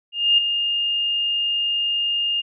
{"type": "tone with ADSR envelope", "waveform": "sine", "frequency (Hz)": 2825, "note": "F7", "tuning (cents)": 19, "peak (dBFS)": -11, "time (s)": [0.12, 2.42], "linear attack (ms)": 260, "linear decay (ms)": 6, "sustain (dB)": -8, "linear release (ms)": 23, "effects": []}